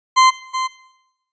40% pulse tone with echo, 1038 Hz, C6, 14 cents flat, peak -8 dBFS, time 0.16-0.31 s, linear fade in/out 20 ms, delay 370 ms, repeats 1, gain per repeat -10 dB, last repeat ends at 0.68 s, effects noise-tail reverb RT60 0.9 s tail -18 dB re dry + resampled to 16000 Hz

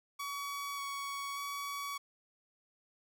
sawtooth tone with vibrato, 1126 Hz, C#6, 27 cents sharp, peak -34 dBFS, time 0.19-1.98 s, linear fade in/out 10 ms, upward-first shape square, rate 0.85 Hz, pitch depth 9 cents each way, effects none

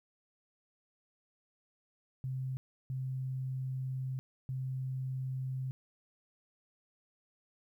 sine tone bursts at uneven times, 130.81 Hz, C3, in tune, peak -34 dBFS, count 3, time 2.24-2.57 / 2.9-4.19 / 4.49-5.71 s, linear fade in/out 0 ms, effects 12-bit

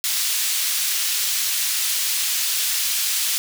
pink high-pass noise, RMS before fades -22 dBFS, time 0.04-3.38 s, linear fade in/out 0 ms, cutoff 3400 Hz, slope 12 dB/octave, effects none

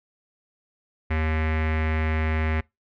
square tone with low-pass filter, 78.7 Hz, D#2, 20 cents sharp, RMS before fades -24 dBFS, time 1.1-2.61 s, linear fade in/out 10 ms, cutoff 2100 Hz, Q 4.1, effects noise-tail reverb RT60 0.2 s tail -24 dB re dry

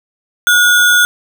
sine tone with sample-and-hold, 1446 Hz, F#6, 40 cents flat, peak -6 dBFS, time 0.47-1.05 s, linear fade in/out 0 ms, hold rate 4900 Hz, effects none

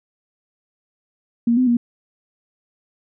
sine tone with pitch steps, 234.9 / 254.3 / 238.3 Hz, A#3 / C4 / A#3, +13 / -49 / +38 cents, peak -13 dBFS, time 1.47-1.77 s, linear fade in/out 5 ms, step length 100 ms, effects none

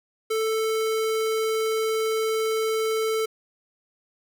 square tone, 441.2 Hz, A4, 5 cents sharp, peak -23 dBFS, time 0.3-3.26 s, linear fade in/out 10 ms, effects none

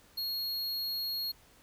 square tone, 4300 Hz, C8, 47 cents sharp, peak -33 dBFS, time 0.17-1.32 s, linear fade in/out 10 ms, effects pink hiss -61 dBFS RMS until 1.62 s

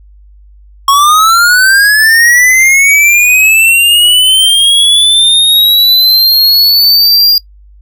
square linear sweep, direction up, 1091 to 4824 Hz, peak -4 dBFS, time 0.88-7.38 s, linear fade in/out 2 ms, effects noise-tail reverb RT60 0.1 s tail -22 dB re dry + added 50 Hz sine -35 dBFS peak until 7.81 s

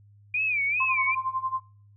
sine tone with vibrato, 2400 Hz, D7, 37 cents sharp, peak -23 dBFS, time 0.34-1.15 s, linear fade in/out 5 ms, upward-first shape sine, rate 2.5 Hz, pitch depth 140 cents each way
sine tone with tremolo, 1046.5 Hz, C6, in tune, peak -23 dBFS, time 0.8-1.6 s, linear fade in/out 5 ms, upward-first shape sine, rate 11 Hz, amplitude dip 85%
effects noise-tail reverb RT60 0.6 s tail -25 dB re dry + added 102 Hz sine -52 dBFS peak until 1.96 s

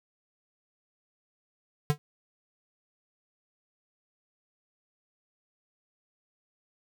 square tone with exponential decay, 147.8 Hz, D3, 11 cents sharp, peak -18 dBFS, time 1.9-1.98 s, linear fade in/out 0 ms, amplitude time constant 16 ms, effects none

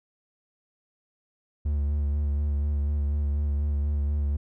triangle tone with vibrato, 72.6 Hz, D2, 19 cents flat, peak -21 dBFS, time 1.65-4.37 s, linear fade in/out 10 ms, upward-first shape sine, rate 4.1 Hz, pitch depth 31 cents each way, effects none

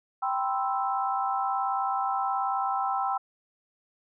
sine chord, C major seventh, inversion second, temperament equal, 784 / 987.8 / 1046.5 / 1318.5 Hz, G5 / B5 / C6 / E6, 0 / 0 / 0 / 0 cents, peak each -28 / -34 / -33 / -31 dBFS, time 0.22-3.18 s, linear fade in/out 10 ms, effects none

